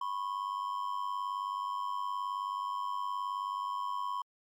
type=ring-modulated tone; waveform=triangle; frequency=1040 Hz; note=C6; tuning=11 cents flat; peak=-28 dBFS; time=0.01-4.22 s; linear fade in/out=5 ms; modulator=49.5 Hz; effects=MP3 96 kbps